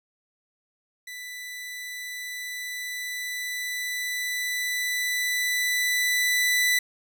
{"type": "tone with level ramp", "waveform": "sawtooth", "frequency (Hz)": 1985, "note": "B6", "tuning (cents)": 8, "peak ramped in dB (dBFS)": [-33, -16], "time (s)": [1.07, 6.79], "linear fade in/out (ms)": 5, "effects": []}